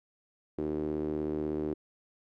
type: tone with band-pass filter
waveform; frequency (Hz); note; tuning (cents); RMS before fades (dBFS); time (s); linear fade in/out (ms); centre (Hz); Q
sawtooth; 76.3; D#2; -33; -33; 0.58-1.74; 5; 350; 4.7
effects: none